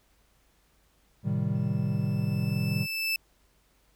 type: chord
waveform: triangle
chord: A half-diminished seventh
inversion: none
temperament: equal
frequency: 110 / 130.81 / 155.56 / 196 Hz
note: A2 / C3 / Eb3 / G3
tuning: 0 / 0 / 0 / 0 cents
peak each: -29 dBFS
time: 1.23-2.87 s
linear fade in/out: 50 ms
type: tone with exponential growth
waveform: 30% pulse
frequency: 2637 Hz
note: E7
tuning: in tune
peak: -22 dBFS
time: 1.55-3.16 s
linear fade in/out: 2 ms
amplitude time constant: 350 ms
effects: added 50 Hz sine -67 dBFS peak until 3.95 s + pink hiss -67 dBFS RMS until 3.95 s